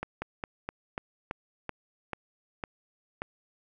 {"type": "slowing click train", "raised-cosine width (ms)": 0.5, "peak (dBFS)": -18, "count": 10, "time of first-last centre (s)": [0.03, 3.219], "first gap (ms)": 190, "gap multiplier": 1.15, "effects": []}